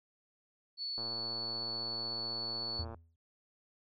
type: tone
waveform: sine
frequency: 4435 Hz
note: C#8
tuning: in tune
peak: -36 dBFS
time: 0.77-2.85 s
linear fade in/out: 50 ms
type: click train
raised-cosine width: 1 ms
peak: -33 dBFS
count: 225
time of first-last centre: 0.98-2.945 s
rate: 114 Hz
type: tone with exponential decay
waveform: triangle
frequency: 82.41 Hz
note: E2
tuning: in tune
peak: -32 dBFS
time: 2.79-3.16 s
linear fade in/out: 5 ms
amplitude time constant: 79 ms
effects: none